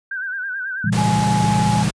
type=tone with vibrato; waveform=sine; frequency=1544 Hz; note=G6; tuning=27 cents flat; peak=-23 dBFS; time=0.11-0.9 s; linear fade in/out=5 ms; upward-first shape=sine; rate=9.2 Hz; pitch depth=78 cents each way
type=chord; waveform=sine; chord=A# diminished seventh; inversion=none; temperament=just; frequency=116.54 / 139.85 / 167.82 / 201.4 Hz; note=A#2 / C#3 / E3 / G3; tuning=0 / +16 / +31 / +47 cents; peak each=-21 / -25 / -21 / -21 dBFS; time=0.84-1.89 s; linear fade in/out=5 ms
type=noise; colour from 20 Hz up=pink; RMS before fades=-25 dBFS; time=0.92-1.91 s; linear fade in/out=10 ms
type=tone; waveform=sine; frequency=841 Hz; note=G#5; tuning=22 cents sharp; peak=-19 dBFS; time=0.97-1.83 s; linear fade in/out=10 ms
effects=high-pass 60 Hz 12 dB/octave + resampled to 22050 Hz